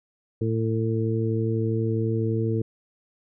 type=harmonic tone; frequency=112.1 Hz; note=A2; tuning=33 cents sharp; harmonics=1 / 2 / 3 / 4; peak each=-24 / -30 / -29 / -29 dBFS; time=0.41-2.62 s; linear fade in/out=5 ms; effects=none